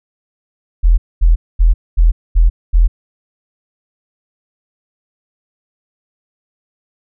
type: tone bursts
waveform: sine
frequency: 41.44 Hz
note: E1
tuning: 10 cents sharp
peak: -5 dBFS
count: 6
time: 0.83-2.88 s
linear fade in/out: 20 ms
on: 150 ms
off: 230 ms
effects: none